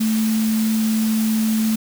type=tone in noise; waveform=sine; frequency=220 Hz; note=A3; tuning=in tune; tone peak=-16 dBFS; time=0-1.76 s; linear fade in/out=10 ms; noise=white; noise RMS=-30 dBFS; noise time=0-1.76 s; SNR=+11 dB; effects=none